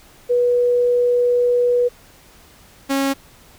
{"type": "tone pair in turn", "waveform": ["sine", "sawtooth"], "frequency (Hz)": [487.5, 273.6], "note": ["B4", "C#4"], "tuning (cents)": [-23, -23], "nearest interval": "minor seventh", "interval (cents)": 1000, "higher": "first", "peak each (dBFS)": -13, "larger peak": "neither", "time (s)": [[0.29, 1.89], [2.89, 3.14]], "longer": "first", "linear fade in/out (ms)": 20, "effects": ["pink hiss -48 dBFS RMS until 3.58 s"]}